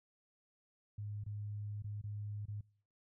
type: tone with dropouts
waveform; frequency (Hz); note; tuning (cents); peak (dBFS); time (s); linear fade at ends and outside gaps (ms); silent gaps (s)
sine; 103.9; G#2; +1; -40; 0.98-2.61; 5; 1.239-1.262 / 1.823-1.842 / 2.015-2.038 / 2.456-2.482
effects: noise-tail reverb RT60 0.6 s tail -26 dB re dry